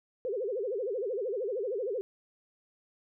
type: tone with vibrato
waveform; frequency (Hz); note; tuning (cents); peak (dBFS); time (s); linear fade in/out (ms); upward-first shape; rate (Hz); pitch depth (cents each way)
sine; 450.2; A4; +40; -30; 0.25-2.01; 0; sine; 13; 270
effects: none